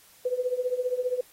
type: tone with tremolo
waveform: sine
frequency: 500 Hz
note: B4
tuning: 21 cents sharp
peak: -21 dBFS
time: 0.25-1.21 s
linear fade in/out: 5 ms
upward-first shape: triangle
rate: 15 Hz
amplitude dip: 90%
effects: white hiss -56 dBFS RMS until 1.32 s + AAC 48 kbps